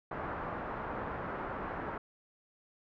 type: low-pass noise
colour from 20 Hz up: white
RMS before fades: -39 dBFS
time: 0.11-1.98 s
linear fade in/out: 5 ms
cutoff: 1400 Hz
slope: 24 dB/octave
effects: none